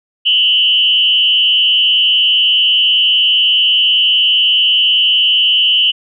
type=tone with frequency modulation; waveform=sine; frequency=2968 Hz; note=F#7; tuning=5 cents sharp; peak=-8 dBFS; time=0.25-5.92 s; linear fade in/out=20 ms; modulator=177 Hz; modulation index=0.79; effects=none